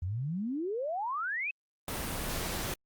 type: exponential sweep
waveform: sine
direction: up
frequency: 83.1 to 2624 Hz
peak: -31 dBFS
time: 0.02-1.51 s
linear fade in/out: 5 ms
type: noise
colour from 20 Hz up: pink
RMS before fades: -35 dBFS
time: 1.88-2.74 s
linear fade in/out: 2 ms
effects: Opus 32 kbps